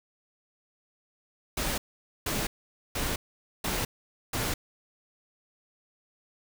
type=noise bursts; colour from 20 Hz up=pink; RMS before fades=-30 dBFS; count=5; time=1.57-4.54 s; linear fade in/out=5 ms; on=210 ms; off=480 ms; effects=none